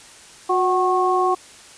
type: tone cluster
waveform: sine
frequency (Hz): 363.5 / 749 / 1092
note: F#4 / F#5 / C#6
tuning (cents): -31 / +21 / -26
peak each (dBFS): -20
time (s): 0.49-1.35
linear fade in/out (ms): 10
effects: white hiss -44 dBFS RMS until 1.77 s + resampled to 22050 Hz